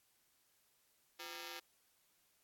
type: ring-modulated tone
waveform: 5% pulse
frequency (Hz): 429.1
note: A4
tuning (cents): -43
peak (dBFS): -32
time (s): 1.19-1.6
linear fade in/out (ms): 10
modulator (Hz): 80.5
effects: white hiss -75 dBFS RMS until 2.43 s + AAC 64 kbps